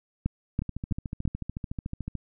two click trains, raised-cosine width 5 ms, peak -13 / -20 dBFS, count 4 / 22, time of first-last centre 0.26-1.253 / 0.62-2.153 s, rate 3.02 / 13.7 Hz, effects none

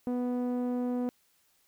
sawtooth tone with low-pass filter, 246.9 Hz, B3, in tune, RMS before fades -31 dBFS, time 0.07-1.09 s, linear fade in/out 0 ms, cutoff 560 Hz, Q 0.79, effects white hiss -69 dBFS RMS until 1.67 s

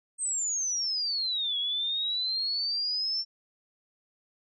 sine exponential two-way sweep, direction down then up, 8450 to 3322 to 5440 Hz, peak -27 dBFS, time 0.18-3.25 s, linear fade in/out 50 ms, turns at 1.58 s, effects none

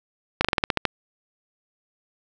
slowing click train, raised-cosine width 0.3 ms, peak -3 dBFS, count 9, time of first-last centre 0.41-0.853 s, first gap 36 ms, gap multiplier 1.12, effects none

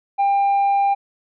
sine tone with tanh clipping, 797 Hz, G5, 28 cents sharp, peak -15 dBFS, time 0.18-0.95 s, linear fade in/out 20 ms, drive 2 dB, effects none

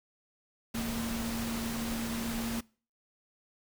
sine tone in noise, 230 Hz, A#3, 23 cents flat, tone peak -33 dBFS, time 0.74-2.61 s, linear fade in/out 10 ms, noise pink, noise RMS -38 dBFS, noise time 0.74-2.61 s, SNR +2 dB, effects noise-tail reverb RT60 0.4 s tail -24 dB re dry

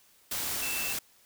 sine tone in noise, 2661 Hz, E7, 16 cents sharp, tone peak -35 dBFS, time 0.62-0.93 s, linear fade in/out 5 ms, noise white, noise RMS -33 dBFS, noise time 0.31-0.99 s, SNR -5 dB, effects white hiss -62 dBFS RMS until 1.25 s

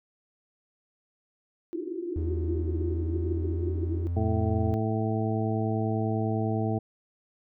white band-pass noise, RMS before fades -34 dBFS, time 1.73-4.07 s, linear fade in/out 0 ms, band 320 to 370 Hz, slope 96 dB/octave
triangle tone with pitch glide, 81.2 to 87.03 Hz, E2 to F2, -26 to -6 cents, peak -25 dBFS, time 2.16-4.74 s, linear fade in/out 0 ms, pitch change +120 cents, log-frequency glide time 2.54-4.41 s
harmonic tone, 110 Hz, A2, in tune, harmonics 1 / 2 / 3 / 4 / 6 / 7, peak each -28 / -31 / -33 / -34 / -36 / -36 dBFS, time 4.16-6.79 s, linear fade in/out 10 ms
effects none

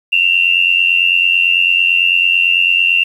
sine tone pair together, 2698 / 2787 Hz, E7 / F7, +40 / -4 cents, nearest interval minor second, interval 56 cents, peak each -12 dBFS, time 0.12-3.04 s, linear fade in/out 10 ms, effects 7-bit

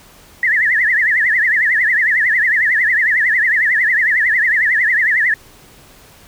sine tone with vibrato, 1868 Hz, A#6, 3 cents sharp, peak -11 dBFS, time 0.43-5.34 s, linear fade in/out 2 ms, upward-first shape triangle, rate 11 Hz, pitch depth 210 cents each way, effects pink hiss -44 dBFS RMS until 6.27 s

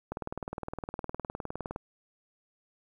click train, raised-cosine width 1 ms, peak -21 dBFS, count 33, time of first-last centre 0.12-1.761 s, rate 19.5 Hz, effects 10-bit

